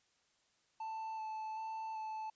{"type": "tone with vibrato", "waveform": "triangle", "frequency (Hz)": 879, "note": "A5", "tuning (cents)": -2, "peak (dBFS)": -38, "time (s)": [0.8, 2.3], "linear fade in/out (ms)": 5, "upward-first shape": "square", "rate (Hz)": 1.3, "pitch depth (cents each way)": 11, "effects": ["white hiss -75 dBFS RMS until 2.35 s", "resampled to 16000 Hz"]}